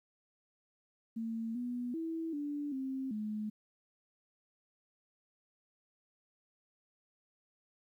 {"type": "tone with pitch steps", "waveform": "sine", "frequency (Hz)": [226.5, 244.6, 326.4, 290.9, 265.2, 213.1], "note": ["A#3", "B3", "E4", "D4", "C4", "G#3"], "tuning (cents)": [-50, -16, -17, -16, 23, 45], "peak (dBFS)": -35, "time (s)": [1.16, 3.5], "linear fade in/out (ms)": 10, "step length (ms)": 390, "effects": ["12-bit"]}